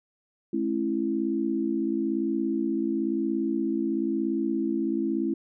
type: tone cluster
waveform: sine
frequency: 214.6 / 271.3 / 332.3 Hz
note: A3 / C#4 / E4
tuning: -43 / -37 / +14 cents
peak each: -30 / -29 / -27 dBFS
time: 0.53-5.34 s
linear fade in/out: 5 ms
effects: none